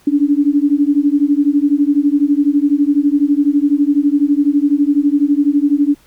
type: beating tone pair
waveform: sine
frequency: 282.5 / 294.5 Hz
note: C#4 / D4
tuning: +33 / +5 cents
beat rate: 12 Hz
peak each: -13 dBFS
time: 0.07-5.95 s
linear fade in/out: 5 ms
effects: pink hiss -51 dBFS RMS until 6.06 s